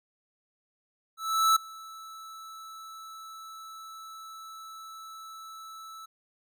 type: tone with ADSR envelope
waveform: square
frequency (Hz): 1313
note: E6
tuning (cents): -7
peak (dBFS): -19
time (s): 1.17-6.06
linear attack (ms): 390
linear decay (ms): 7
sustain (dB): -24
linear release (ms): 10
effects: none